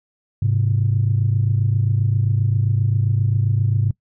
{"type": "tone pair together", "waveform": "sine", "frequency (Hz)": [103.65, 131.2], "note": ["G#2", "C3"], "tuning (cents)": [-3, 5], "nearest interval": "major third", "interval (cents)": 408, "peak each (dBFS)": [-16, -19], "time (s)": [0.42, 3.91], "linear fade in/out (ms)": 5, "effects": ["noise-tail reverb RT60 0.1 s tail -23 dB re dry", "tanh soft clip ceiling -8 dBFS"]}